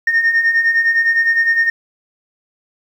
sine beating tone pair, 1826 / 1835.8 Hz, A#6 / A#6, -36 / -27 cents, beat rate 9.8 Hz, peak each -17 / -11 dBFS, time 0.07-1.7 s, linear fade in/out 5 ms, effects tanh soft clip ceiling -7 dBFS + 8-bit

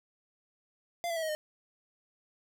square tone with pitch steps, 691 / 670.2 / 650 / 630.4 / 611.4 Hz, F5 / E5 / E5 / D#5 / D#5, -19 / +29 / -24 / +23 / -30 cents, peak -32 dBFS, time 1.04-1.35 s, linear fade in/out 0 ms, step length 62 ms, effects none

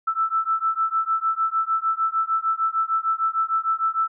sine beating tone pair, 1318.5 / 1325.1 Hz, E6 / E6, 0 / +9 cents, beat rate 6.6 Hz, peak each -23 dBFS, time 0.07-4.08 s, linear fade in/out 10 ms, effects none

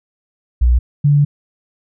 sine tone pair in turn, 60.7 / 144.76 Hz, B1 / D3, -29 / -25 cents, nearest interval octave + minor third, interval 1504 cents, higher second, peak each -8 dBFS, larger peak neither, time 0.61-0.79 / 1.04-1.25 s, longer second, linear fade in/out 10 ms, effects none

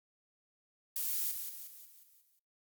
violet noise with echo, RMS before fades -35 dBFS, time 0.96-1.31 s, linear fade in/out 2 ms, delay 180 ms, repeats 6, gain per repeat -6 dB, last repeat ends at 2.39 s, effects noise-tail reverb RT60 0.5 s tail -26 dB re dry + Opus 48 kbps

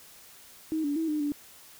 sine tone with pitch steps, 315.8 / 288 / 323.6 / 302.6 / 291.1 Hz, D#4 / D4 / E4 / D#4 / D4, +26 / -34 / -32 / -48 / -15 cents, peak -26 dBFS, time 0.72-1.32 s, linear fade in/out 0 ms, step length 120 ms, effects white hiss -52 dBFS RMS until 1.79 s

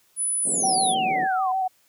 sine tone, 9960 Hz, D#9, 1 cent sharp, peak -22 dBFS, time 0.16-0.95 s, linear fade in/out 50 ms
sine exponential sweep, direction down, 9500 to 982 Hz, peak -27 dBFS, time 0.42-1.52 s, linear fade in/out 5 ms
pink band-pass noise, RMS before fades -33 dBFS, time 0.44-1.28 s, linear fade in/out 50 ms, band 160 to 690 Hz, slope 48 dB/octave
sine tone with vibrato, 755 Hz, F#5, 35 cents sharp, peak -21 dBFS, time 0.63-1.68 s, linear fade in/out 10 ms, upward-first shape square, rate 6.6 Hz, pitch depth 21 cents each way
effects white hiss -62 dBFS RMS until 1.88 s + high-pass 80 Hz 12 dB/octave

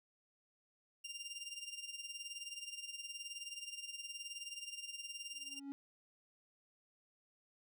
20% pulse tone with tremolo, 2794 Hz, F7, in tune, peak -38 dBFS, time 1.04-5.6 s, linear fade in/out 10 ms, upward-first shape sine, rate 19 Hz, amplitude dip 70%
triangle tone with exponential growth, 278.1 Hz, C#4, 6 cents sharp, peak -38 dBFS, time 5.32-5.72 s, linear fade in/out 0 ms, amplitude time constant 85 ms
effects none

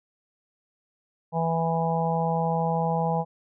harmonic tone, 164.81 Hz, E3, in tune, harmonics 1 / 3 / 4 / 5 / 6, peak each -26 / -30 / -31 / -27 / -34 dBFS, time 1.32-3.25 s, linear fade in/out 50 ms, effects none

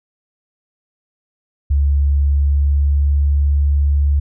sine tone with pitch glide, 70.8 to 71.5 Hz, C#2 to D2, +37 to -46 cents, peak -11 dBFS, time 1.7-4.2 s, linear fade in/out 10 ms, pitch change +17 cents, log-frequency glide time 2.21-3.26 s, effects none

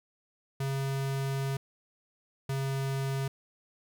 square tone pair in turn, 136.2 / 135.73 Hz, C#3 / C#3, -30 / -36 cents, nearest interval unison, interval 6 cents, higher first, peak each -30 / -30 dBFS, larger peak neither, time 0.6-1.57 / 2.49-3.28 s, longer first, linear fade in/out 5 ms, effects 12-bit

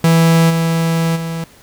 45% pulse tone with level steps, 164.81 Hz, E3, in tune, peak -8 / -13 / -20 dBFS, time 0.04-1.44 s, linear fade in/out 2 ms, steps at 0.49 / 1.15 s, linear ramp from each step 20 ms, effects pink hiss -45 dBFS RMS until 1.62 s

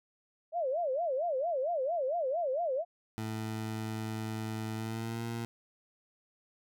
sine tone with vibrato, 600 Hz, D5, 37 cents sharp, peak -29 dBFS, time 0.52-2.85 s, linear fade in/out 50 ms, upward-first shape sine, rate 4.4 Hz, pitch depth 280 cents each way
20% pulse tone with pitch glide, 110 to 116.14 Hz, A2 to A#2, 0 to -6 cents, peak -30 dBFS, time 3.18-5.45 s, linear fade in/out 0 ms, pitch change +94 cents, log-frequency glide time 4.75-5.24 s
effects none

